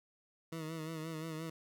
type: tone with vibrato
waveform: 20% pulse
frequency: 160 Hz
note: D#3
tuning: 49 cents sharp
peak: -35 dBFS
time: 0.52-1.5 s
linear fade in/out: 5 ms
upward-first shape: sine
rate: 5.7 Hz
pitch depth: 50 cents each way
effects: none